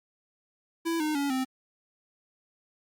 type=tone with pitch steps; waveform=square; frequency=332.1 / 306.3 / 282.5 / 260.6 Hz; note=E4 / D#4 / C#4 / C4; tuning=+13 / -27 / +33 / -7 cents; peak=-27 dBFS; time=0.85-1.45 s; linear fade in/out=20 ms; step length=150 ms; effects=Opus 48 kbps